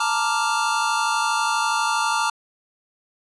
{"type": "chord", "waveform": "square", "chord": "Bb major seventh", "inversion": "third", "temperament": "equal", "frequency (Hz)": [880, 932.3, 1174.7, 1396.9], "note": ["A5", "Bb5", "D6", "F6"], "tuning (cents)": [0, 0, 0, 0], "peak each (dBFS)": -26, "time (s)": [0, 2.3], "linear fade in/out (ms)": 5, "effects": ["resampled to 24000 Hz"]}